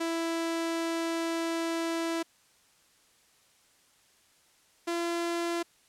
sawtooth tone pair in turn, 331.3 / 340.8 Hz, E4 / F4, +9 / -42 cents, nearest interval unison, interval 49 cents, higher second, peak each -25 dBFS, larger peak neither, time 0-2.23 / 4.87-5.63 s, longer first, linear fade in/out 10 ms, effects white hiss -64 dBFS RMS until 5.88 s + low-pass 10000 Hz 12 dB/octave

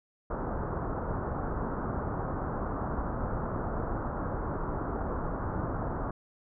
pink low-pass noise, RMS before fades -33 dBFS, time 0.3-6.11 s, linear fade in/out 5 ms, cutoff 1400 Hz, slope 48 dB/octave, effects none

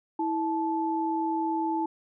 sine tone pair together, 325.7 / 870.4 Hz, E4 / A5, -21 / -19 cents, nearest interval octave + perfect fourth, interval 1702 cents, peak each -28 dBFS, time 0.19-1.86 s, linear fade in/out 5 ms, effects none

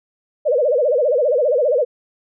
sine tone with vibrato, 543 Hz, C#5, 36 cents flat, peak -13 dBFS, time 0.45-1.85 s, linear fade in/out 20 ms, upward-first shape sine, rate 15 Hz, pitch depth 230 cents each way, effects none

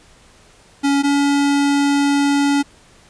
square tone pair in turn, 280.4 / 283.3 Hz, C#4 / C#4, +20 / +38 cents, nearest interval unison, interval 18 cents, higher second, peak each -14 dBFS, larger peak neither, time 0.83-1.03 / 1.03-2.63 s, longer second, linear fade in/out 20 ms, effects pink hiss -49 dBFS RMS until 3.09 s + resampled to 22050 Hz

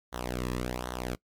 sawtooth tone with flanger, 61.74 Hz, B1, in tune, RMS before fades -34 dBFS, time 0.12-1.16 s, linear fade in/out 20 ms, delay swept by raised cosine 0.4 to 1.37 ms, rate 1.3 Hz, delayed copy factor -0.8, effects noise-tail reverb RT60 0.1 s tail -22 dB re dry + MP3 96 kbps

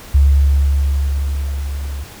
sine tone with level ramp, 69.9 Hz, C#2, 15 cents sharp, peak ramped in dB -6 to -22 dBFS, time 0.14-2.04 s, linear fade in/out 10 ms, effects pink hiss -37 dBFS RMS until 2.2 s

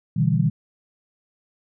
sine chord, E minor seventh, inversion second, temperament just, 123.61 / 148.33 / 164.81 / 197.78 Hz, B2 / D3 / E3 / G3, +2 / +18 / 0 / +16 cents, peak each -22 / -22 / -21 / -25 dBFS, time 0.16-0.5 s, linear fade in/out 10 ms, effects none

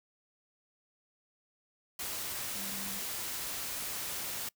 sine tone in noise, 196 Hz, G3, in tune, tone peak -46 dBFS, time 2.55-2.99 s, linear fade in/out 5 ms, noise white, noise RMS -38 dBFS, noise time 1.99-4.49 s, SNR -11 dB, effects noise-tail reverb RT60 0.1 s tail -23 dB re dry

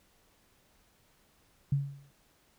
sine tone with exponential decay, 140 Hz, C#3, 18 cents sharp, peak -22 dBFS, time 1.72-2.11 s, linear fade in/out 5 ms, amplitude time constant 84 ms, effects pink hiss -67 dBFS RMS until 2.58 s

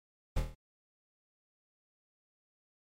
brown noise with echo, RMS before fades -28 dBFS, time 0.36-0.4 s, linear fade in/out 10 ms, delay 25 ms, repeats 6, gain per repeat -4 dB, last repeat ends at 0.55 s, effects MP3 64 kbps

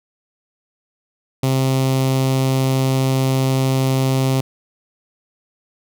sawtooth tone with notch filter, 132.4 Hz, C3, 21 cents sharp, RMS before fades -17 dBFS, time 1.43-4.41 s, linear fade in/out 5 ms, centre 1600 Hz, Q 1.3, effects none

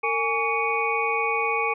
sine tone cluster, 456.2 / 831 / 1132 / 2241 / 2469 Hz, A#4 / G#5 / C#6 / C#7 / D#7, -37 / +1 / +36 / +18 / -14 cents, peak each -28 dBFS, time 0.03-1.74 s, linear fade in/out 10 ms, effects none

